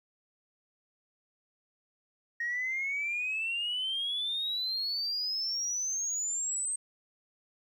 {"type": "exponential sweep", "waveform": "sine", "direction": "up", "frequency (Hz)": [1864.7, 8372], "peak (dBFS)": -29, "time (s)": [2.4, 6.76], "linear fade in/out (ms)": 5, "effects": ["tanh soft clip ceiling -26 dBFS", "11-bit"]}